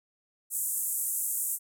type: band-pass noise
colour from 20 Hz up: pink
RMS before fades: -31 dBFS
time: 0.5-1.59 s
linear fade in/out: 50 ms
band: 7700 to 15000 Hz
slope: 48 dB/octave
effects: none